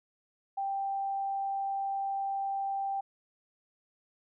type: tone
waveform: sine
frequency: 786 Hz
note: G5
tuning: 4 cents sharp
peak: -30 dBFS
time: 0.57-3.01 s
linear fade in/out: 10 ms
effects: none